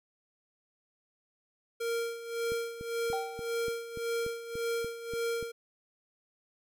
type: tone with tremolo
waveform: square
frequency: 464.5 Hz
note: A#4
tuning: 6 cents flat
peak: -30 dBFS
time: 1.8-5.52 s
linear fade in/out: 10 ms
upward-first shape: sine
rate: 1.8 Hz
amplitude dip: 75%
type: click train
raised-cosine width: 3 ms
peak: -30 dBFS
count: 11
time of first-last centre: 2.52-5.427 s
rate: 3.44 Hz
type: tone with exponential decay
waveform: triangle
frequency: 775 Hz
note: G5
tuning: 20 cents flat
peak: -29 dBFS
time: 3.13-3.73 s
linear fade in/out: 0 ms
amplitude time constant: 130 ms
effects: none